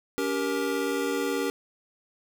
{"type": "chord", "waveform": "square", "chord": "G diminished", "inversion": "second", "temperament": "just", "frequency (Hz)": [282.2, 392, 470.4], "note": ["Db4", "G4", "Bb4"], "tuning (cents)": [31, 0, 16], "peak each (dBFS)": -31, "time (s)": [0.18, 1.5], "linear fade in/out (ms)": 0, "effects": []}